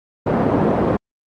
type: band-pass noise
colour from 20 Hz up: pink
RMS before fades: -17 dBFS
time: 0.26-0.97 s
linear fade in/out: 10 ms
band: 170 to 680 Hz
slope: 12 dB/octave
effects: Opus 32 kbps